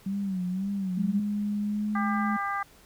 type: tone with vibrato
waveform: sine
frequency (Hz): 190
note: F#3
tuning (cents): +46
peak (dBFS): -27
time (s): 0.06-1.2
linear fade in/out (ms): 5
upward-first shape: sine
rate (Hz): 1.9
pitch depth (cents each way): 97
type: tone with pitch glide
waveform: sine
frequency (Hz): 206.6 to 211.6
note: G#3 to G#3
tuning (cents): -9 to +33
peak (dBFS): -26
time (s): 0.97-2.37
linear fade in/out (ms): 10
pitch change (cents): +42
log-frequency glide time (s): 1.61-1.94
type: harmonic tone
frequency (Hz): 399.2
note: G4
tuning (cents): +32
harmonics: 2 / 3 / 4 / 5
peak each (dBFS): -33 / -30 / -35 / -38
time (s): 1.95-2.63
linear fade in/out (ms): 5
effects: pink hiss -56 dBFS RMS until 2.85 s

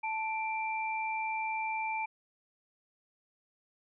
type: tone pair together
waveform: sine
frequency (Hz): 880 / 2356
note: A5 / D7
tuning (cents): 0 / +5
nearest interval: octave + perfect fourth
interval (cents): 1705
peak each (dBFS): -33 / -36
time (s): 0.03-2.06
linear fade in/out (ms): 10
effects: none

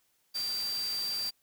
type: tone in noise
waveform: sine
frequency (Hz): 4700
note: D8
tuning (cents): +1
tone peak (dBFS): -31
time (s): 0.34-1.31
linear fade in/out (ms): 20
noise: white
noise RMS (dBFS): -42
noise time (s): 0.34-1.31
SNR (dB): +8
effects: white hiss -72 dBFS RMS until 1.42 s

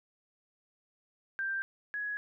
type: tone pair in turn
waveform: sine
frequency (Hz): 1577 / 1674.3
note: G6 / G#6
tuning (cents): +10 / +14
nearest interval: minor second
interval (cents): 104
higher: second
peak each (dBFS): -31 / -33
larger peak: first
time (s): 1.39-1.62 / 1.94-2.17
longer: neither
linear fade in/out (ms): 0
effects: none

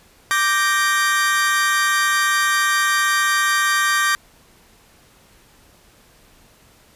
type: chord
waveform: 40% pulse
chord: G minor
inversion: second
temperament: equal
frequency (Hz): 1174.7 / 1568 / 1864.7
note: D6 / G6 / Bb6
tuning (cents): 0 / 0 / 0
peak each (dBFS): -19 / -19 / -20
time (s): 0.31-4.15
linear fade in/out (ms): 0
effects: pink hiss -52 dBFS RMS until 6.95 s + resampled to 32000 Hz

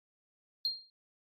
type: tone with exponential decay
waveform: sine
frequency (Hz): 4209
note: C8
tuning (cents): +9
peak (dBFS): -25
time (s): 0.65-0.9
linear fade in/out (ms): 1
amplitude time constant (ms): 53
effects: tanh soft clip ceiling -23 dBFS + MP3 64 kbps

